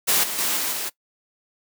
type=noise with level steps; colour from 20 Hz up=white; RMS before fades=-19 / -28 / -23 / -25 / -28 dBFS; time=0.07-0.9 s; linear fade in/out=20 ms; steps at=0.23 / 0.38 / 0.56 / 0.72 s; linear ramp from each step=10 ms; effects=noise-tail reverb RT60 0.1 s tail -21 dB re dry + high-pass 200 Hz 12 dB/octave